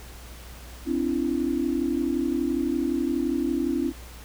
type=tone cluster; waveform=sine; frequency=258.5 / 290.4 / 335.8 Hz; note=C4 / D4 / E4; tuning=-21 / -19 / +32 cents; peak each=-27 dBFS; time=0.85-3.93 s; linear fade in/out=50 ms; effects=added 60 Hz sine -42 dBFS peak until 4.24 s + pink hiss -46 dBFS RMS until 4.24 s